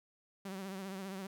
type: tone with vibrato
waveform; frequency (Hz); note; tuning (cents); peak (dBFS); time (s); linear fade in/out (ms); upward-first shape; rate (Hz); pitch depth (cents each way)
sawtooth; 192.3; G3; -33; -37; 0.45-1.27; 5; triangle; 15; 71
effects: none